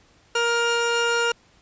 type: tone pair together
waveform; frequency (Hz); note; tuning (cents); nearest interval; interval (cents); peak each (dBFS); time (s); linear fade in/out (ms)
30% pulse; 470 / 1408.4; A#4 / F6; +14 / +14; octave + perfect fifth; 1900; -20; 0.35-1.32; 5
effects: pink hiss -57 dBFS RMS until 1.61 s + resampled to 16000 Hz